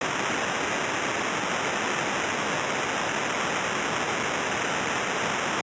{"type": "noise with sample-and-hold", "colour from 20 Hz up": "white", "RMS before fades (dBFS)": -27, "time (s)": [0.01, 5.61], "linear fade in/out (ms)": 2, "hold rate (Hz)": 4410, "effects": ["high-pass 150 Hz 12 dB/octave", "resampled to 16000 Hz"]}